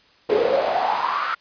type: noise with high-pass filter sweep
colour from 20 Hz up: brown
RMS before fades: -21 dBFS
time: 0.29-1.35 s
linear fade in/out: 10 ms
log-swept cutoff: 410 to 1400 Hz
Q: 6.9
effects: white hiss -55 dBFS RMS until 1.4 s + resampled to 11025 Hz